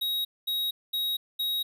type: tone bursts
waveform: square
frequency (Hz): 3800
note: A#7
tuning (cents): +33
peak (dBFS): -27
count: 4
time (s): 0.01-1.63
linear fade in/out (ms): 10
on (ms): 240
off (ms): 220
effects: none